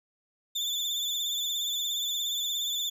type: tone with vibrato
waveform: 35% pulse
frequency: 3520 Hz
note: A7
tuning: in tune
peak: -27 dBFS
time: 0.55-2.9 s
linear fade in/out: 10 ms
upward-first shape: triangle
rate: 17 Hz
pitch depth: 60 cents each way
effects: none